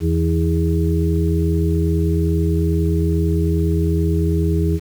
harmonic tone with a mistuned harmonic, 82.41 Hz, E2, in tune, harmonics 1 / 2 / 4 / 5, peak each -17 / -20 / -23 / -24 dBFS, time 0-4.8 s, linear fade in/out 50 ms, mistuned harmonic 4, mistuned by -37 cents, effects 7-bit

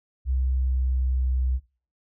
sine tone with pitch glide, 64.7 to 63.81 Hz, C2 to C2, -19 to -43 cents, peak -21 dBFS, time 0.25-1.6 s, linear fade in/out 50 ms, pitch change -24 cents, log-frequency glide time 0.36-1.39 s, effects noise-tail reverb RT60 0.4 s tail -20 dB re dry

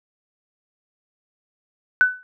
sine tone with exponential decay, 1500 Hz, F#6, 23 cents sharp, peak -8 dBFS, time 2.01-2.23 s, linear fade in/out 0 ms, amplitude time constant 47 ms, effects none

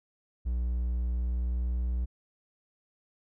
triangle tone with pitch glide, 60.4 to 60.89 Hz, B1 to B1, -38 to -24 cents, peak -25 dBFS, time 0.45-2.06 s, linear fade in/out 20 ms, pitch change +14 cents, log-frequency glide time 1.1-1.72 s, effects none

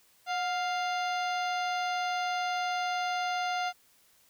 harmonic tone with a mistuned harmonic, 698.5 Hz, F5, in tune, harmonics 1 / 2 / 3 / 4 / 5 / 6 / 7 / 9, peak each -30 / -36 / -40 / -42 / -44 / -46 / -47 / -49 dBFS, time 0.26-3.73 s, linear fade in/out 50 ms, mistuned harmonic 1, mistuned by +67 cents, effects white hiss -64 dBFS RMS until 4.29 s

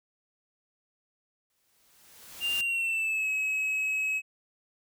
white noise with exponential growth, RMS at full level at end -37 dBFS, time 1.5-2.61 s, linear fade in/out 1 ms, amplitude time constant 240 ms
triangle tone with pitch glide, 2794 to 2562 Hz, F7 to E7, 0 to -50 cents, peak -25 dBFS, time 2.4-4.22 s, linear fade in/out 50 ms, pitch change -150 cents, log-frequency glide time 2.57-3.29 s
effects none

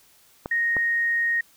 clicks, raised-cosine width 1 ms, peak -16 dBFS, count 2, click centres 0.459 / 0.767 s
sine tone, 1864.7 Hz, A#6, in tune, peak -20 dBFS, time 0.51-1.41 s, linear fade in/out 5 ms
effects white hiss -57 dBFS RMS until 1.56 s

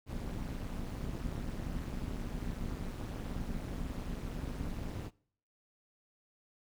brown noise with amplitude modulation, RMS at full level -35 dBFS, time 0.06-5.11 s, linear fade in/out 50 ms, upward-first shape sine, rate 204 Hz, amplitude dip 90%, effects noise-tail reverb RT60 0.6 s tail -24 dB re dry

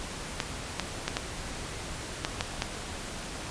clicks, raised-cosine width 0.2 ms, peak -10 dBFS, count 7, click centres 0.402 / 0.797 / 1.08 / 1.169 / 2.249 / 2.409 / 2.621 s, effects pink hiss -38 dBFS RMS until 3.5 s + resampled to 22050 Hz

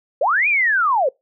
sine linear two-way sweep, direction up then down, 480 to 2488 to 480 Hz, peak -14 dBFS, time 0.21-1.09 s, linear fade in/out 5 ms, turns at 0.48 s, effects noise-tail reverb RT60 0.2 s tail -26 dB re dry

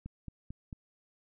click train, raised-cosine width 5 ms, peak -29 dBFS, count 4, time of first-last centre 0.06-0.728 s, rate 4.49 Hz, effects none

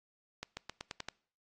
accelerating click train, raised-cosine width 0.2 ms, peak -22 dBFS, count 7, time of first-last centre 0.43-1.086 s, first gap 140 ms, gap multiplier 0.9, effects noise-tail reverb RT60 0.5 s tail -24 dB re dry + AAC 32 kbps

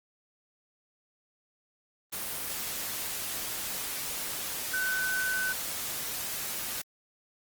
sine tone in noise, 1513 Hz, F#6, 38 cents sharp, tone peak -28 dBFS, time 4.73-5.53 s, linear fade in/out 10 ms, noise white, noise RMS -35 dBFS, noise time 2.12-6.82 s, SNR +4 dB, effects Opus 24 kbps

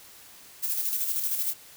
violet noise with tremolo, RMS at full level -27 dBFS, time 0.62-1.54 s, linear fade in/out 20 ms, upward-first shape square, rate 13 Hz, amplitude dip 40%, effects white hiss -50 dBFS RMS until 1.76 s

